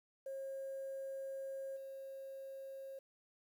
sine tone with level steps, 540 Hz, C#5, 45 cents flat, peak -40 / -45 dBFS, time 0.26-2.99 s, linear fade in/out 5 ms, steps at 1.76 s, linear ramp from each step 10 ms, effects tanh soft clip ceiling -38 dBFS + 11-bit

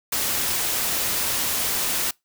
white noise, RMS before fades -24 dBFS, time 0.12-2.11 s, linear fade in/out 5 ms, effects noise-tail reverb RT60 0.2 s tail -25 dB re dry

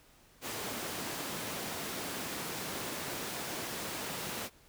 pink high-pass noise, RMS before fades -39 dBFS, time 0.41-4.5 s, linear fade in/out 50 ms, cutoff 170 Hz, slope 12 dB/octave, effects pink hiss -62 dBFS RMS until 4.68 s

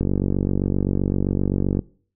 click train, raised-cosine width 3 ms, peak -8 dBFS, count 86, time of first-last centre 0.01-1.792 s, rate 47.7 Hz, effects noise-tail reverb RT60 0.5 s tail -23 dB re dry

